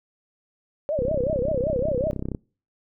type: tone with vibrato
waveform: sine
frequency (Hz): 554.4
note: C#5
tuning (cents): 0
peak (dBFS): -22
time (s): 0.89-2.11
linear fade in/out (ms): 0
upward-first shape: triangle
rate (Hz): 5.3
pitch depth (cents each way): 290
type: click train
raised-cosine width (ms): 3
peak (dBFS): -16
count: 45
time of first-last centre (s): 0.99-2.348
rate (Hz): 32.4
effects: noise-tail reverb RT60 0.4 s tail -25 dB re dry